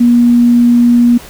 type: tone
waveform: sine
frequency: 239.5 Hz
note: A#3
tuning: 47 cents sharp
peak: -4 dBFS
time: 0-1.18 s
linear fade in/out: 10 ms
effects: pink hiss -33 dBFS RMS until 1.29 s